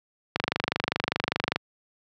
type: click train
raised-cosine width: 0.3 ms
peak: -7 dBFS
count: 31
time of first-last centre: 0.36-1.56 s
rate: 25 Hz
effects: high-pass 100 Hz 12 dB/octave